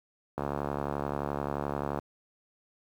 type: click train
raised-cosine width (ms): 1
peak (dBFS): -17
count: 116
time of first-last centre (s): 0.38-1.988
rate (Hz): 71.5
effects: high-pass 80 Hz 12 dB/octave + 9-bit